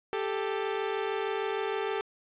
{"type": "tone pair together", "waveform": "sawtooth", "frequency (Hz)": [393.5, 440], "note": ["G4", "A4"], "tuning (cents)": [7, 0], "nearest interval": "major second", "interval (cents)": 193, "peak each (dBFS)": -28, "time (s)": [0.13, 2.01], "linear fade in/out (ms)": 0, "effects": ["resampled to 8000 Hz", "9-bit"]}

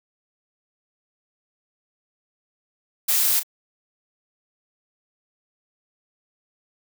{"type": "noise with echo", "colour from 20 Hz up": "blue", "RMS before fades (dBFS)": -20, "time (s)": [3.08, 3.4], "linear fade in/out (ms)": 10, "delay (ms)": 33, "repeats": 1, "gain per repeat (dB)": -11, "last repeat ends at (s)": 3.433, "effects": []}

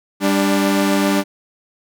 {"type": "tone pair together", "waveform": "sawtooth", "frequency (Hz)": [198.3, 293.7], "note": ["G3", "D4"], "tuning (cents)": [20, 0], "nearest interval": "perfect fifth", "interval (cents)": 680, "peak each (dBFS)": -13, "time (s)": [0.2, 1.24], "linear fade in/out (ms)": 50, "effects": []}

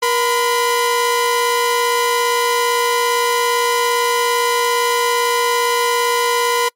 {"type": "tone pair together", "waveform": "sawtooth", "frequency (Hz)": [475.8, 1009.2], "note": ["A#4", "B5"], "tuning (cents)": [35, 37], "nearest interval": "octave + minor second", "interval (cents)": 1302, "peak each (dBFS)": -13, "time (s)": [0.02, 6.69], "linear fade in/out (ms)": 10, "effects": ["noise-tail reverb RT60 0.1 s tail -26 dB re dry", "MP3 64 kbps"]}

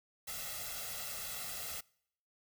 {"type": "noise with comb filter", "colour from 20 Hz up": "white", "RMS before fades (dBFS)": -42, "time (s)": [0.27, 1.81], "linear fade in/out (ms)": 10, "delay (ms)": 1.5, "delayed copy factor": 0.95, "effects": ["noise-tail reverb RT60 0.7 s tail -25 dB re dry"]}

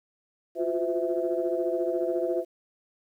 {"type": "tone cluster", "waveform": "sine", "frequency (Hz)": [346.1, 360.3, 508, 657], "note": ["F4", "F#4", "B4", "E5"], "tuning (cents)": [-16, -46, 49, -6], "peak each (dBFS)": -30, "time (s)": [0.55, 2.45], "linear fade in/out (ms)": 50, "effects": ["tanh soft clip ceiling -14 dBFS", "10-bit"]}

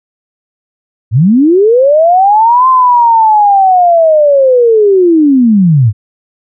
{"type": "linear two-way sweep", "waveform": "sine", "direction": "up then down", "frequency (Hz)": [96.6, 1046.5, 96.6], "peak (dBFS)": -3, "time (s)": [1.11, 5.93], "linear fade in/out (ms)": 50, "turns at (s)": 2.68, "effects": []}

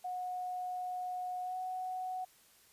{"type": "tone with pitch glide", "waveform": "sine", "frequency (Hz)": [729, 740.9], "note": ["F#5", "F#5"], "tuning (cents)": [-26, 2], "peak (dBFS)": -36, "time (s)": [0.04, 2.25], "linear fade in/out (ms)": 10, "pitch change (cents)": 28, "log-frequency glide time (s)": [1.43, 1.56], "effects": ["white hiss -64 dBFS RMS until 2.72 s", "resampled to 32000 Hz"]}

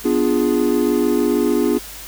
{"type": "chord", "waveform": "triangle", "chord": "B diminished seventh", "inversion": "none", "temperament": "equal", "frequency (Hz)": [246.9, 293.7, 349.2, 415.3], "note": ["B3", "D4", "F4", "Ab4"], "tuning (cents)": [0, 0, 0, 0], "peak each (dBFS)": -18, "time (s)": [0.04, 1.79], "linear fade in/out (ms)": 20, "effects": ["added 50 Hz sine -41 dBFS peak until 2.07 s", "white hiss -35 dBFS RMS until 2.07 s"]}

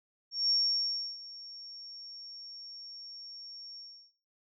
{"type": "tone with ADSR envelope", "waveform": "sine", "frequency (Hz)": 5510, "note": "F8", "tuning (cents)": -24, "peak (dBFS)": -24, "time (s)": [0.31, 4.12], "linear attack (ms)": 190, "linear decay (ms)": 670, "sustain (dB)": -20, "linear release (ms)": 340, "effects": ["noise-tail reverb RT60 0.6 s tail -20 dB re dry"]}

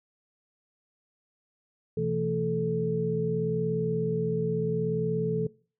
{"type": "tone cluster", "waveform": "sine", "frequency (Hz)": [126.1, 166.8, 223.4, 434.9], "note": ["B2", "E3", "A3", "A4"], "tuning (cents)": [36, 21, 27, -20], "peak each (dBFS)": [-34, -30, -37, -28], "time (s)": [1.97, 5.47], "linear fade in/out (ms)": 5, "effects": ["noise-tail reverb RT60 0.4 s tail -22 dB re dry"]}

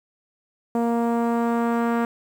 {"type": "tone with low-pass filter sweep", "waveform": "sawtooth", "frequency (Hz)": 233.8, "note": "A#3", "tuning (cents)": 5, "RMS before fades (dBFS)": -22, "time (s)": [0.75, 2.05], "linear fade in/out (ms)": 2, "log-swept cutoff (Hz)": [800, 1400], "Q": 1.4, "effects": ["8-bit"]}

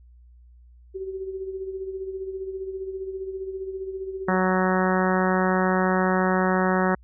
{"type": "tone with tremolo", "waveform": "sine", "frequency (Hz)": 381.8, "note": "G4", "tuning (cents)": -46, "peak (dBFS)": -27, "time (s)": [0.94, 4.36], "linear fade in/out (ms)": 20, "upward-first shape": "sine", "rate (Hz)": 15, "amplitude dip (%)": 55}
{"type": "harmonic tone", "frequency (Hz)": 185.8, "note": "F#3", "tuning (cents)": 7, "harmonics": [1, 2, 3, 4, 5, 6, 7, 8, 9, 10], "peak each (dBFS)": [-23, -26, -28, -29, -30, -31, -31, -32, -33, -33], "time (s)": [4.28, 6.95], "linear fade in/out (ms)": 5}
{"effects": ["added 60 Hz sine -48 dBFS peak until 7.03 s"]}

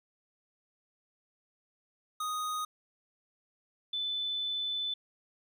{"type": "tone pair in turn", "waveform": ["square", "sine"], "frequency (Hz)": [1244.5, 3508], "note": ["D#6", "A7"], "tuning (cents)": [0, -6], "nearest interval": "octave + tritone", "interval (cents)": 1794, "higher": "second", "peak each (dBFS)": [-33, -31], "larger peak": "second", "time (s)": [[2.2, 2.65], [3.93, 4.94]], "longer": "second", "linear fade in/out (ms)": 5, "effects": ["12-bit"]}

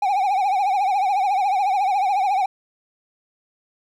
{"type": "tone with vibrato", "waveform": "triangle", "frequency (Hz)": 784, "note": "G5", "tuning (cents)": 0, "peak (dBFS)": -15, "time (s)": [0.02, 2.46], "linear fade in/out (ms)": 5, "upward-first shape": "triangle", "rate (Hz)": 14, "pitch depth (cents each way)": 130, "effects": []}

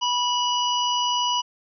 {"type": "harmonic tone", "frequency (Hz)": 979, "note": "B5", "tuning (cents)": -15, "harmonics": [1, 3, 5, 6], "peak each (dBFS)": [-23, -24, -34, -33], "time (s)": [0.01, 1.42], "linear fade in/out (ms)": 20, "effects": []}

